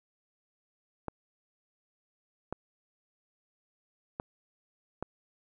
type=clicks; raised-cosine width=1 ms; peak=-20 dBFS; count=4; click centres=1.083 / 2.526 / 4.199 / 5.026 s; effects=none